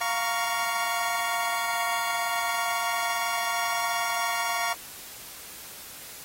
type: chord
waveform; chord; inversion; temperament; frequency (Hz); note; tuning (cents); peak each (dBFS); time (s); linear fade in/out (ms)
25% pulse; Bb minor; second; just; 699.2 / 932.3 / 1118.8; F5 / Bb5 / Db6; +2 / 0 / +16; -27; 0.01-4.73; 2
effects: white hiss -43 dBFS RMS until 6.24 s + AAC 48 kbps